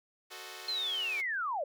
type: chord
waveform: 5% pulse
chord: F# diminished seventh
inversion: none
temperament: equal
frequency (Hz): 370 / 440 / 523.3 / 622.3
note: F#4 / A4 / C5 / Eb5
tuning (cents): 0 / 0 / 0 / 0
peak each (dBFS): -36 / -37 / -41 / -40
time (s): 0.3-1.22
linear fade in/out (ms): 20
type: linear sweep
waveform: sine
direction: down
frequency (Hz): 4200 to 530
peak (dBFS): -31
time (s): 0.68-1.64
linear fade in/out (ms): 5
effects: none